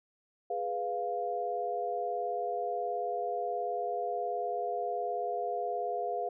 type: chord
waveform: sine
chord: F diminished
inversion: first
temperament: equal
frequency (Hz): 415.3 / 493.9 / 698.5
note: Ab4 / Cb5 / F5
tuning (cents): 0 / 0 / 0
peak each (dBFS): -37 / -37 / -33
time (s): 0.5-6.29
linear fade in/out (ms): 5
effects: none